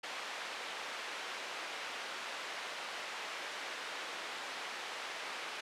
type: band-pass noise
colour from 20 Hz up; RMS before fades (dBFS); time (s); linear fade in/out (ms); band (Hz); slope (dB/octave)
white; -43; 0.03-5.61; 10; 470 to 2800; 12
effects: low-pass 11000 Hz 12 dB/octave